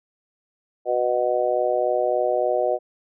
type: harmonic tone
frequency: 123.47 Hz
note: B2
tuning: in tune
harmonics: 3 / 4 / 5 / 6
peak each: -27 / -24 / -22 / -26 dBFS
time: 0.85-2.79 s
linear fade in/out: 50 ms
effects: none